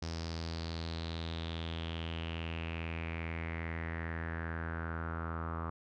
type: tone with low-pass filter sweep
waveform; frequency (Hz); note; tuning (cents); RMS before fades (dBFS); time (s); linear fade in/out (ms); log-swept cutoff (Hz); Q
sawtooth; 82.41; E2; 0; -39; 0.02-5.7; 5; 5300 to 1200; 5.5
effects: none